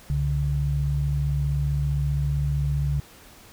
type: tone pair together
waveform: sine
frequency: 66.94 / 142.3 Hz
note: C2 / C#3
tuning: +40 / +46 cents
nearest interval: octave + minor second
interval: 1306 cents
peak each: -25 / -23 dBFS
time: 0.1-3 s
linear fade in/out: 0 ms
effects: pink hiss -49 dBFS RMS until 3.52 s